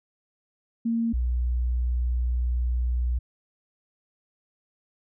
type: tone pair in turn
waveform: sine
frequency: 230 / 60.92 Hz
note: A#3 / B1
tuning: -23 / -23 cents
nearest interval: octave + major seventh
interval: 2300 cents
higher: first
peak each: -22 dBFS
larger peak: neither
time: 0.85-1.13 / 1.13-3.19 s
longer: second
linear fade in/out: 10 ms
effects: none